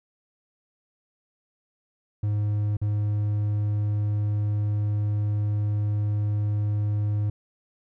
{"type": "tone with dropouts", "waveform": "triangle", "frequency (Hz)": 104.3, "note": "G#2", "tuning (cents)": 8, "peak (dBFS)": -20, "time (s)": [2.23, 7.3], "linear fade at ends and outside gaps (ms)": 5, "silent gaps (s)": [2.769, 2.815], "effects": []}